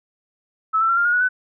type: tone with pitch steps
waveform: sine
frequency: 1302 / 1333.2 / 1365.2 / 1397.9 / 1431.4 / 1465.7 / 1500.8 Hz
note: E6 / E6 / F6 / F6 / F6 / F#6 / F#6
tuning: -22 / +19 / -40 / +1 / +42 / -17 / +24 cents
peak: -15 dBFS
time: 0.73-1.29 s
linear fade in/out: 20 ms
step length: 80 ms
effects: none